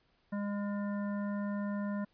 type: harmonic tone with a mistuned harmonic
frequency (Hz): 203.7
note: G#3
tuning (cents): -33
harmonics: 1 / 3 / 5 / 7 / 9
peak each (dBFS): -33 / -43 / -47 / -50 / -52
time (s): 0.32-2.05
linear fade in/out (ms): 10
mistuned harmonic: 9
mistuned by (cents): -32
effects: pink hiss -72 dBFS RMS until 2.13 s + resampled to 11025 Hz